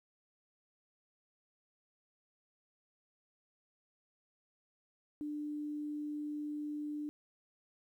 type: tone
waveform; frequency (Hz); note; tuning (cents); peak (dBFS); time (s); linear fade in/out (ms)
sine; 297.3; D4; +21; -37; 5.21-7.09; 0
effects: 12-bit